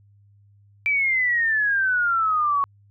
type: exponential sweep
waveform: sine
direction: down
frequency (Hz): 2339 to 1107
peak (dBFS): -18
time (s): 0.86-2.64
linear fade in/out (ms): 0
effects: added 101 Hz sine -52 dBFS peak until 2.9 s

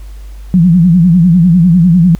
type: tone with vibrato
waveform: sine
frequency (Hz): 173.9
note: F3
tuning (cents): -7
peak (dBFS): -3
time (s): 0.54-2.15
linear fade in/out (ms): 0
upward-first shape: sine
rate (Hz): 10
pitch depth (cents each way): 130
effects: added 50 Hz sine -25 dBFS peak until 2.19 s + pink hiss -45 dBFS RMS until 2.19 s

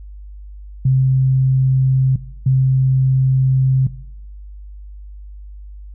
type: tone bursts at uneven times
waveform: sine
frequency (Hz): 131.7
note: C3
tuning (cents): +12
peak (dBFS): -10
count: 2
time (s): 0.85-2.16 / 2.46-3.87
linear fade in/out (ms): 5
effects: noise-tail reverb RT60 0.7 s tail -18 dB re dry + added 50 Hz sine -32 dBFS peak until 5.94 s

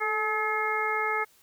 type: harmonic tone with a mistuned harmonic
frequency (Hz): 427.9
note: A4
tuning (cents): -48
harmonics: 1 / 2 / 3 / 4 / 5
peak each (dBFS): -33 / -32 / -30 / -34 / -30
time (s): 0-1.25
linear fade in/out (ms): 20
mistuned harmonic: 1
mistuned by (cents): +30
effects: white hiss -61 dBFS RMS until 1.42 s

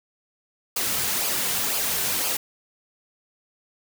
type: noise with flanger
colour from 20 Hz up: white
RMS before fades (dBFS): -25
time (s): 0.76-2.37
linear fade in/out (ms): 5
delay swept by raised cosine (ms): 0.52 to 3.62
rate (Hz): 2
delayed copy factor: -0.5
effects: none

